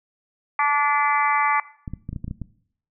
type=harmonic tone; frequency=290 Hz; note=D4; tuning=22 cents flat; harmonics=3 / 4 / 5 / 6 / 7 / 8; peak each=-22 / -21 / -33 / -30 / -25 / -29 dBFS; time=0.59-1.6 s; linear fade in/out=2 ms
type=clicks; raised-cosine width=5 ms; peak=-18 dBFS; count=9; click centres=1.878 / 1.936 / 2.091 / 2.13 / 2.162 / 2.244 / 2.28 / 2.311 / 2.417 s
effects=noise-tail reverb RT60 0.6 s tail -18 dB re dry